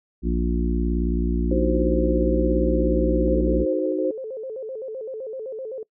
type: harmonic tone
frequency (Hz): 58.8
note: A#1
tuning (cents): +16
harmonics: 1 / 3 / 4 / 5 / 6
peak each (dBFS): -22 / -27 / -28 / -29 / -30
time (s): 0.22-3.66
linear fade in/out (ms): 50
type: chord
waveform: sine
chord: C diminished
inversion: first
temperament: equal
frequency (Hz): 311.1 / 370 / 523.3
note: Eb4 / Gb4 / C5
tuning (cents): 0 / 0 / 0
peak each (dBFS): -25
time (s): 1.51-4.11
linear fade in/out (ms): 5
type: tone with vibrato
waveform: sine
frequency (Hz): 480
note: B4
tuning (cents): -49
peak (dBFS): -29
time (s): 3.28-5.83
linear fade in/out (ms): 2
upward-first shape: square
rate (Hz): 7.8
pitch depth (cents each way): 160
effects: noise-tail reverb RT60 0.1 s tail -24 dB re dry